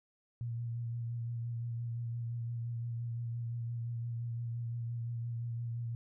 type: tone with vibrato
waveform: sine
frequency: 117.5 Hz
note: A#2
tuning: 14 cents sharp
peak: -35 dBFS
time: 0.41-5.95 s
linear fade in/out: 0 ms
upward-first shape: sine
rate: 5.8 Hz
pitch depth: 24 cents each way
effects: none